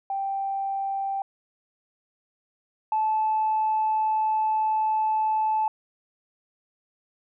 sine tone pair in turn, 784 / 869.2 Hz, G5 / A5, 0 / -21 cents, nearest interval major second, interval 179 cents, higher second, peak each -25 / -20 dBFS, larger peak second, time 0.1-1.22 / 2.92-5.68 s, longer second, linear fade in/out 2 ms, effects tanh soft clip ceiling -16 dBFS

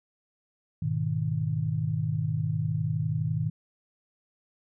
sine chord, G# minor, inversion none, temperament equal, 103.83 / 123.47 / 155.56 Hz, G#2 / B2 / D#3, 0 / 0 / 0 cents, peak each -31 / -31 / -28 dBFS, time 0.82-3.5 s, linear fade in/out 5 ms, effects none

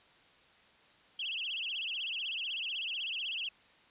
sine tone with vibrato, 2960 Hz, F#7, in tune, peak -34 dBFS, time 1.19-3.49 s, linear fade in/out 5 ms, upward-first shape sine, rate 16 Hz, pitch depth 210 cents each way, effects white hiss -62 dBFS RMS until 3.9 s + resampled to 8000 Hz

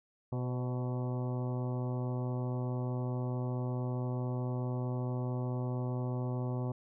harmonic tone with a mistuned harmonic, 124.6 Hz, B2, 16 cents sharp, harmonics 1 / 2 / 3 / 4 / 5 / 6 / 7 / 8 / 9, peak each -33 / -40 / -43 / -46 / -47 / -51 / -50 / -54 / -54 dBFS, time 0.32-6.72 s, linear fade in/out 5 ms, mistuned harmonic 4, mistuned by +39 cents, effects none

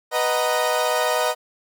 30% pulse chord, B major seventh, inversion none, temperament equal with one note detuned, 493.9 / 622.3 / 743 / 932.3 Hz, B4 / D#5 / F#5 / A#5, 0 / 0 / +7 / 0 cents, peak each -22 / -20 / -24 / -24 dBFS, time 0.11-1.35 s, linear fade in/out 50 ms, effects none

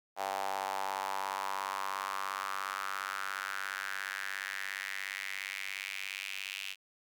sawtooth tone with high-pass filter sweep, 97.1 Hz, G2, 16 cents flat, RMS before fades -38 dBFS, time 0.16-6.76 s, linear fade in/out 50 ms, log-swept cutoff 750 to 2700 Hz, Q 4.1, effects none

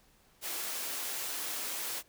white high-pass noise, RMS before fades -37 dBFS, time 0.41-2.03 s, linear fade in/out 50 ms, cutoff 260 Hz, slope 24 dB/octave, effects pink hiss -65 dBFS RMS until 2.08 s

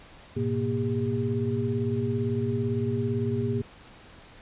sine tone cluster, 106.4 / 124.2 / 235.7 / 401.7 Hz, G#2 / B2 / A#3 / G4, +42 / +10 / +19 / +42 cents, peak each -30 dBFS, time 0.36-3.62 s, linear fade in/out 10 ms, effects pink hiss -50 dBFS RMS until 4.41 s + resampled to 8000 Hz

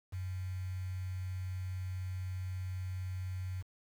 sine tone with quantisation, 92.4 Hz, F#2, 2 cents flat, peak -36 dBFS, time 0.12-3.63 s, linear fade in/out 20 ms, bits 9, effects none

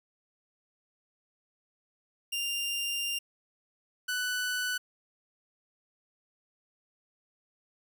sawtooth tone pair in turn, 2794 / 1491.2 Hz, F7 / F#6, 0 / +13 cents, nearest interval major seventh, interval 1087 cents, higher first, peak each -27 / -26 dBFS, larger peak second, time 2.32-3.19 / 4.08-4.78 s, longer first, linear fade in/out 10 ms, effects none

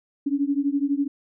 sine beating tone pair, 277.2 / 289.2 Hz, C#4 / D4, 0 / -27 cents, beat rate 12 Hz, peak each -23 / -24 dBFS, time 0.26-1.08 s, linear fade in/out 10 ms, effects none

